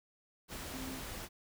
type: tone in noise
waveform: sine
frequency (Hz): 261.6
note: C4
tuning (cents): 0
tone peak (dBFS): -43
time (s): 0.7-1.02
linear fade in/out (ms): 50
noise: pink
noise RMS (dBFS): -44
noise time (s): 0.48-1.29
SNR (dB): -2
effects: none